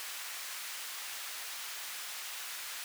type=high-pass noise; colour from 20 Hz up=pink; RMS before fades=-42 dBFS; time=0-2.84 s; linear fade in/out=0 ms; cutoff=1500 Hz; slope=12 dB/octave; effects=none